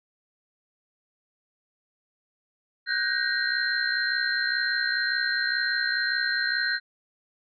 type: tone cluster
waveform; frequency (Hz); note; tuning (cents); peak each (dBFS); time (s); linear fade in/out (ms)
sine; 1480 / 1542 / 1607 / 1874 / 4146; F#6 / G6 / G6 / A#6 / C8; 0 / -29 / +43 / +9 / -17; -30; 2.86-6.8; 50
effects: none